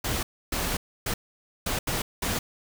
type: noise bursts at uneven times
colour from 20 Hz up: pink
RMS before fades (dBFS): -28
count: 6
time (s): 0.04-0.23 / 0.52-0.77 / 1.06-1.14 / 1.66-1.79 / 1.87-2.02 / 2.22-2.39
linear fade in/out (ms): 5
effects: none